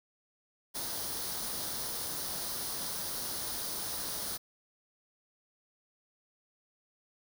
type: noise with comb filter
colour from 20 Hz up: white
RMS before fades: -37 dBFS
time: 0.74-4.38 s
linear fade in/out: 20 ms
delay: 0.2 ms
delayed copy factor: +0.6
effects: none